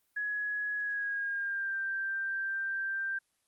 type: tone with pitch glide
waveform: sine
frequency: 1679 to 1575.6 Hz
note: G#6 to G6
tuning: +18 to +8 cents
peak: -31 dBFS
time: 0.16-3.19 s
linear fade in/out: 10 ms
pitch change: -110 cents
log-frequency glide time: 0.77-1.76 s
effects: white hiss -75 dBFS RMS until 3.47 s + Opus 24 kbps